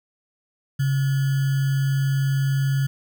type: tone with sample-and-hold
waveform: sine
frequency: 136.7 Hz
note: C#3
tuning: 24 cents flat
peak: -18 dBFS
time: 0.79-2.87 s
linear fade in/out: 10 ms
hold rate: 1575 Hz
effects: none